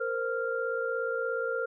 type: tone cluster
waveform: sine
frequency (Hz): 462.1 / 519 / 1392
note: A#4 / C5 / F6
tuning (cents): -15 / -14 / -6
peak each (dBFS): -32 / -33 / -33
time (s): 0-1.66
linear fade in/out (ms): 10
effects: none